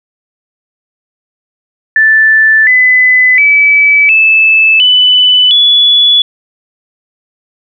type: tone with pitch steps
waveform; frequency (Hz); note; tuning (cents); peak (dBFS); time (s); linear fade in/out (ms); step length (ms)
sine; 1760 / 2010 / 2296 / 2622 / 2994 / 3420; A6 / B6 / D7 / E7 / F#7 / A7; 0 / +30 / -40 / -10 / +20 / -50; -3; 1.96-6.22; 2; 710
effects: none